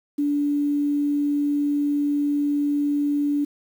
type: tone with quantisation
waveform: sine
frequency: 289.6 Hz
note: D4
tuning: 24 cents flat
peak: -19 dBFS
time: 0.18-3.45 s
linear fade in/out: 10 ms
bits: 8
effects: none